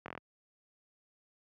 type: slowing click train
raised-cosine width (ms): 0.5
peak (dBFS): -26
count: 6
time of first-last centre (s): 0.06-0.177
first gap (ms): 22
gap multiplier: 1.03
effects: high-pass 100 Hz 12 dB/octave